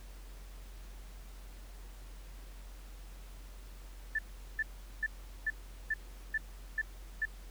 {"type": "tone bursts", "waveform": "sine", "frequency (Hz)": 1760, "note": "A6", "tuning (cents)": 0, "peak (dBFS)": -29, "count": 8, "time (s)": [4.15, 7.254], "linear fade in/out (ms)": 5, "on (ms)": 38, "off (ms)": 400, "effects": ["added 45 Hz sine -46 dBFS peak until 7.5 s", "pink hiss -58 dBFS RMS until 7.5 s"]}